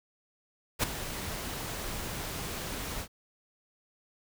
pink noise with ADSR envelope, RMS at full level -24 dBFS, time 0.79-3.08 s, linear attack 42 ms, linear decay 9 ms, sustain -13 dB, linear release 77 ms, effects none

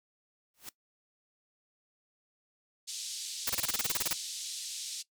white noise with exponential growth, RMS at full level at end -40 dBFS, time 0.54-0.69 s, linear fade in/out 2 ms, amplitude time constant 32 ms
pink band-pass noise, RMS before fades -40 dBFS, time 2.87-5.03 s, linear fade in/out 20 ms, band 3700 to 9100 Hz, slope 24 dB/octave
white noise bursts, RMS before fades -30 dBFS, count 13, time 3.47-4.133 s, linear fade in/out 5 ms, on 27 ms, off 26 ms
effects noise-tail reverb RT60 0.1 s tail -19 dB re dry

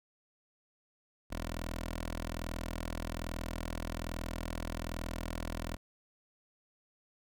10% pulse tone with notch filter, 41.2 Hz, E1, in tune, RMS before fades -39 dBFS, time 1.3-5.77 s, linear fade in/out 20 ms, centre 140 Hz, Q 0.85, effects none

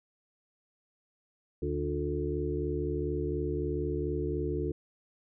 harmonic tone with a mistuned harmonic, 73.5 Hz, D2, 2 cents sharp, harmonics 1 / 2 / 4 / 5 / 6, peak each -35 / -37 / -37 / -34 / -36 dBFS, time 1.62-4.72 s, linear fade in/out 5 ms, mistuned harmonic 5, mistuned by -45 cents, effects none

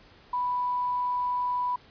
sine tone with quantisation, 987.8 Hz, B5, in tune, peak -25 dBFS, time 0.33-1.76 s, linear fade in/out 5 ms, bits 9, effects pink hiss -55 dBFS RMS until 1.9 s + resampled to 11025 Hz

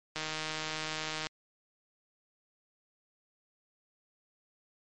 click train, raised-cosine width 0.2 ms, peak -18 dBFS, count 174, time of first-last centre 0.16-1.269 s, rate 156 Hz, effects MP3 48 kbps

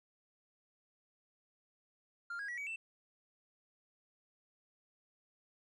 triangle tone with pitch steps, 1396.9 / 1642.1 / 1930.4 / 2269 / 2668 Hz, F6 / G#6 / B6 / C#7 / E7, 0 / -20 / -40 / +40 / +20 cents, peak -37 dBFS, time 2.3-2.76 s, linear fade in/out 5 ms, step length 92 ms, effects tanh soft clip ceiling -33 dBFS + resampled to 24000 Hz

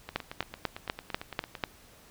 two click trains, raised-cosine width 0.3 ms, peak -12 / -22 dBFS, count 7 / 14, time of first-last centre 0.16-1.638 / 0.09-1.552 s, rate 4.06 / 8.89 Hz, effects pink hiss -56 dBFS RMS until 2.1 s

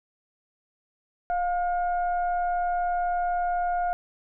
sine tone with frequency modulation, 706 Hz, F5, 19 cents sharp, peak -23 dBFS, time 1.3-3.93 s, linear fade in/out 0 ms, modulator 724 Hz, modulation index 0.45, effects none

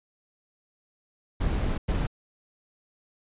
brown noise bursts at uneven times, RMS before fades -26 dBFS, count 2, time 1.4-1.78 / 1.88-2.07 s, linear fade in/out 10 ms, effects resampled to 8000 Hz

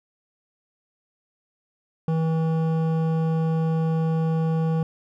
sine tone with hard clipping, 161.5 Hz, E3, 35 cents flat, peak -22 dBFS, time 2.08-4.83 s, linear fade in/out 2 ms, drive 12 dB, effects none

